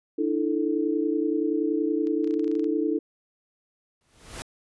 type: chord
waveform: sine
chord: D suspended second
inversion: none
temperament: equal with one note detuned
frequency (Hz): 299 / 329.6 / 440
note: D4 / E4 / A4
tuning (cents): +31 / 0 / 0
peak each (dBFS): -26 / -26 / -28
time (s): 0.18-2.99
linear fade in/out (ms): 10
type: clicks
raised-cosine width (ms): 0.2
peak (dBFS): -31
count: 12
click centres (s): 2.071 / 2.244 / 2.275 / 2.309 / 2.34 / 2.395 / 2.444 / 2.479 / 2.515 / 2.553 / 2.595 / 2.643
type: noise with exponential growth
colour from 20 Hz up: pink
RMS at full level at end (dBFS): -33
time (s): 4.01-4.42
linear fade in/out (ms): 0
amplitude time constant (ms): 89
effects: resampled to 24000 Hz